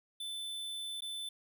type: tone with dropouts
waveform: square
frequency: 3520 Hz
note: A7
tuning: in tune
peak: -39 dBFS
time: 0.2-1.29 s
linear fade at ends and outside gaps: 5 ms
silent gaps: 1.007-1.02 s
effects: none